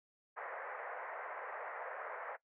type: band-pass noise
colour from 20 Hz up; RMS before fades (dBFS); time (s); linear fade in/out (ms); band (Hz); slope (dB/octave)
pink; -45; 0.36-2.37; 20; 490 to 2000; 48
effects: noise-tail reverb RT60 0.1 s tail -19 dB re dry